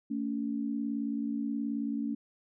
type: tone pair together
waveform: sine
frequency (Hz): 224.4 / 283.1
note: A3 / C#4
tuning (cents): +34 / +37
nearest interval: major third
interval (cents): 403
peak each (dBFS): -33 / -33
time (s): 0.1-2.15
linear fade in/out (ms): 10
effects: none